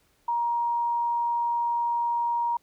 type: tone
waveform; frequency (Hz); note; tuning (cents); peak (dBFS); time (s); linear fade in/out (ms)
sine; 944; A#5; +22; -23; 0.28-2.57; 5
effects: pink hiss -66 dBFS RMS until 2.62 s